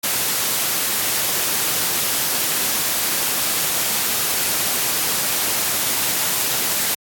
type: noise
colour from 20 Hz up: white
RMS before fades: -20 dBFS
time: 0.03-6.95 s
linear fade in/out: 10 ms
effects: high-pass 100 Hz 12 dB/octave + AAC 64 kbps